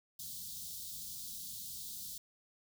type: band-stop noise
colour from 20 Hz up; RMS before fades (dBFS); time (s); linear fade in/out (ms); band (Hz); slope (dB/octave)
white; -45; 0.19-2.18; 5; 220 to 3500; 48
effects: none